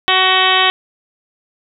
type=harmonic tone with a mistuned harmonic; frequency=374.4 Hz; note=F#4; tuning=20 cents sharp; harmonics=1 / 2 / 3 / 4 / 5 / 6 / 7 / 8 / 9 / 10; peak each=-23 / -18 / -17 / -23 / -18 / -22 / -20 / -17 / -20 / -20 dBFS; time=0.08-0.7 s; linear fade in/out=0 ms; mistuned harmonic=8; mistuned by=+35 cents; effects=none